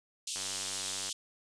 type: band-pass noise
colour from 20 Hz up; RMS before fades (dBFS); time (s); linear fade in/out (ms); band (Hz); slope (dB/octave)
white; -38; 0.27-1.13; 5; 2800 to 9100; 48
type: click train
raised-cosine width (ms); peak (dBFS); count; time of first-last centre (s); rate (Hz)
0.3; -27; 71; 0.36-1.091; 95.8
effects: none